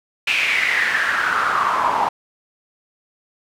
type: noise with band-pass filter sweep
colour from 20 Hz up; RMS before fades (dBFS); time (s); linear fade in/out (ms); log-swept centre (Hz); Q
pink; -19; 0.27-2.09; 5; 2600 to 900; 6.1
effects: none